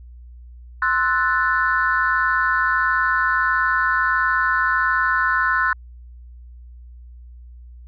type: chord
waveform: sine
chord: F# half-diminished seventh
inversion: second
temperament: equal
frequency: 1046.5 / 1318.5 / 1480 / 1760 Hz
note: C6 / E6 / F#6 / A6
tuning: 0 / 0 / 0 / 0 cents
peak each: -22 / -23 / -19 / -23 dBFS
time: 0.82-5.73 s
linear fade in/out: 2 ms
effects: tanh soft clip ceiling -6 dBFS + added 60 Hz sine -38 dBFS peak until 7.87 s